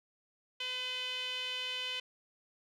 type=tone with band-pass filter; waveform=sawtooth; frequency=506 Hz; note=B4; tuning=42 cents sharp; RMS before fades=-38 dBFS; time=0.6-2 s; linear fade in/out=5 ms; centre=3000 Hz; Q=5.2; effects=none

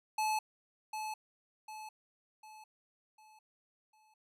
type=tone with echo; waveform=square; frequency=863 Hz; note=A5; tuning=34 cents flat; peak=-31 dBFS; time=0.18-0.39 s; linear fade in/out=5 ms; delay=750 ms; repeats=5; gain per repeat=-7 dB; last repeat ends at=4.14 s; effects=resampled to 32000 Hz

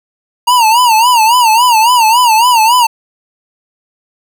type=tone with vibrato; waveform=square; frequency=932.3 Hz; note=A#5; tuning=in tune; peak=-6 dBFS; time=0.47-2.87 s; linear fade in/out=10 ms; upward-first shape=sine; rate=3.6 Hz; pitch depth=130 cents each way; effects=none

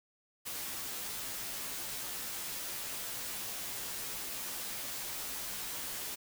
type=noise with comb filter; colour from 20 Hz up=white; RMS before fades=-40 dBFS; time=0.45-6.16 s; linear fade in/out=20 ms; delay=13 ms; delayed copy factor=-0.65; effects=none

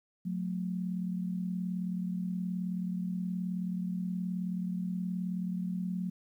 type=tone pair together; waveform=sine; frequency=181.14 / 220 Hz; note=F#3 / A3; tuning=-36 / 0 cents; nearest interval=minor third; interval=336 cents; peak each=-32 / -39 dBFS; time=0.25-6.1 s; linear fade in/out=10 ms; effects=11-bit

